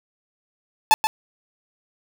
45% pulse tone with echo, 870 Hz, A5, 20 cents flat, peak -10 dBFS, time 0.91-0.94 s, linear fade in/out 0 ms, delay 130 ms, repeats 1, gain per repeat -8 dB, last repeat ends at 1.07 s, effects none

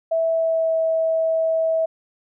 sine tone with pitch glide, 655 to 648.2 Hz, E5 to E5, -11 to -29 cents, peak -17 dBFS, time 0.11-1.86 s, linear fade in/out 10 ms, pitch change -18 cents, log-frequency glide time 0.31-0.76 s, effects none

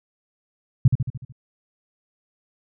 sine tone with echo, 127.2 Hz, C3, 48 cents flat, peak -8 dBFS, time 0.85-0.88 s, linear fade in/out 5 ms, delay 74 ms, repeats 6, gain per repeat -5 dB, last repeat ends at 1.324 s, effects none

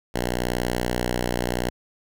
5% pulse tone, 60.8 Hz, B1, 26 cents flat, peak -12 dBFS, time 0.14-1.7 s, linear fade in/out 10 ms, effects none

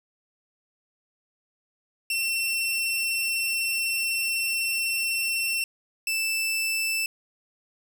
sawtooth tone pair in turn, 2704 / 2648 Hz, E7 / E7, +43 / +7 cents, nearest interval unison, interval 36 cents, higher first, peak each -21 dBFS, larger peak neither, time 2.1-5.64 / 6.07-7.06 s, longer first, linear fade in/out 2 ms, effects none

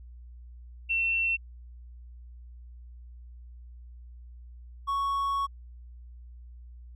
sine / triangle tone pair in turn, 2702 / 1110.1 Hz, E7 / C#6, +42 / +2 cents, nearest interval octave + minor third, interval 1540 cents, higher first, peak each -24 dBFS, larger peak neither, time 0.89-1.37 / 4.87-5.47 s, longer second, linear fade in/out 20 ms, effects added 60 Hz sine -44 dBFS peak until 6.95 s

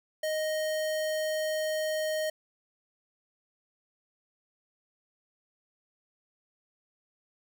square tone, 622.3 Hz, D#5, in tune, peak -29 dBFS, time 0.23-2.3 s, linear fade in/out 5 ms, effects none

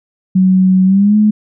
sine tone with pitch glide, 186.9 to 212.2 Hz, F#3 to G#3, +18 to +38 cents, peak -6 dBFS, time 0.35-1.31 s, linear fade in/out 10 ms, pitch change +220 cents, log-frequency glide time 0.85-1.16 s, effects none

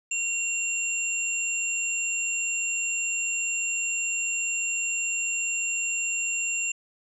sine tone pair together, 2749 / 7314 Hz, F7 / A#8, -28 / -34 cents, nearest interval octave + perfect fourth, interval 1694 cents, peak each -28 / -28 dBFS, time 0.11-6.72 s, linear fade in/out 5 ms, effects none

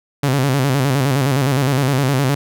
sawtooth tone with vibrato, 135.3 Hz, C#3, 42 cents flat, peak -10 dBFS, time 0.23-2.35 s, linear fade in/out 5 ms, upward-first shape square, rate 9.7 Hz, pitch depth 89 cents each way, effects none

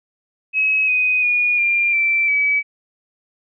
sine tone with pitch steps, 2559 / 2502 / 2446 / 2392 / 2338 / 2286 Hz, D#7 / D#7 / D#7 / D7 / D7 / D7, +48 / +9 / -30 / +31 / -8 / -47 cents, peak -14 dBFS, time 0.53-2.63 s, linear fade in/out 50 ms, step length 350 ms, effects none

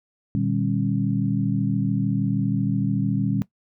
sine tone cluster, 118.5 / 151.7 / 197.7 / 271.8 Hz, A#2 / D#3 / G3 / C#4, +29 / -44 / +15 / -34 cents, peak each -26 / -26 / -24 / -27 dBFS, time 0.35-3.42 s, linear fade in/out 0 ms, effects noise-tail reverb RT60 0.1 s tail -18 dB re dry

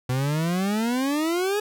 40% pulse exponential sweep, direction up, 123.9 to 425.6 Hz, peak -21 dBFS, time 0.09-1.6 s, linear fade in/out 5 ms, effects none

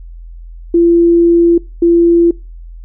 sine tone pair in turn, 340.3 / 340.3 Hz, F4 / F4, -45 / -45 cents, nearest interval unison, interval 0 cents, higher neither, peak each -5 dBFS, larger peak neither, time 0.74-1.58 / 1.82-2.31 s, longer first, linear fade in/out 5 ms, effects noise-tail reverb RT60 0.3 s tail -23 dB re dry + added 42 Hz sine -28 dBFS peak until 2.84 s

